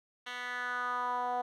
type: tone with band-pass filter sweep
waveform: 10% pulse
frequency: 246.9 Hz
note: B3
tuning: in tune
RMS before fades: -35 dBFS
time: 0.26-1.42 s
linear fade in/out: 10 ms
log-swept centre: 2500 to 720 Hz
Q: 3.4
effects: none